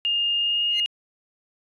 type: tone with pitch glide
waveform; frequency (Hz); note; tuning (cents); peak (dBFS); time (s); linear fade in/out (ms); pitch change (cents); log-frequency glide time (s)
sine; 2826 to 2849; F7 to F7; +20 to +34; -20; 0.05-0.86; 0; +14; 0.37-0.63
type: tone with exponential growth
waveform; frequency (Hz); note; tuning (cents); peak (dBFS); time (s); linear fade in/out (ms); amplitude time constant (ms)
25% pulse; 2086; C7; -6; -24; 0.68-0.8; 1; 24
effects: resampled to 22050 Hz